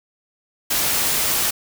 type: noise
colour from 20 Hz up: white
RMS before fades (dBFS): -20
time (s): 0.7-1.51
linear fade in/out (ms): 10
effects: none